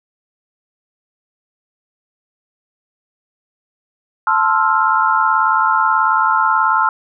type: chord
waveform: sine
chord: F major seventh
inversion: first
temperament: equal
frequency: 880 / 1046.5 / 1318.5 / 1396.9 Hz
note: A5 / C6 / E6 / F6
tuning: 0 / 0 / 0 / 0 cents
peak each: -17 dBFS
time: 4.27-6.89 s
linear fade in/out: 2 ms
effects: none